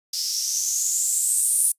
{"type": "noise with band-pass filter sweep", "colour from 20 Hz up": "violet", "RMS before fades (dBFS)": -23, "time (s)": [0.13, 1.72], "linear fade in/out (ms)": 5, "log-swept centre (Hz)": [5000, 9700], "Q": 6.9, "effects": ["noise-tail reverb RT60 0.1 s tail -24 dB re dry", "resampled to 32000 Hz"]}